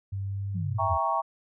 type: tone with pitch glide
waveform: sine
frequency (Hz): 98 to 99.37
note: G2 to G2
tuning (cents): 0 to +24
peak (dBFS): -29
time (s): 0.12-0.94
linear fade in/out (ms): 10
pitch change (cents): +24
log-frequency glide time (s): 0.22-0.49
type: exponential sweep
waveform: sine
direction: down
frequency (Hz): 189.5 to 73.8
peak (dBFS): -30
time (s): 0.54-0.98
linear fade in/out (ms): 20
type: chord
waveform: sine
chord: E diminished seventh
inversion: none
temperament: equal with one note detuned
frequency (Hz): 659.3 / 794.9 / 932.3 / 1108.7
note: E5 / G5 / Bb5 / Db6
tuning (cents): 0 / +24 / 0 / 0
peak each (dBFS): -31 / -30 / -29 / -28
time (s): 0.78-1.22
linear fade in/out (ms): 20
effects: none